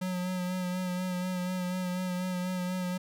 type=tone with vibrato; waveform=square; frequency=182.1 Hz; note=F#3; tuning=27 cents flat; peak=-31 dBFS; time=0.01-2.98 s; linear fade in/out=10 ms; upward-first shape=sine; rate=4.1 Hz; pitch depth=26 cents each way; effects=none